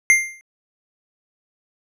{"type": "tone with exponential decay", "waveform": "square", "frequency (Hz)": 2100, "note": "C7", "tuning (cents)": 6, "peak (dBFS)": -8, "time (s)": [0.1, 0.41], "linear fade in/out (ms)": 0, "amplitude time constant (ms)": 67, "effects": ["low-pass 12000 Hz 12 dB/octave"]}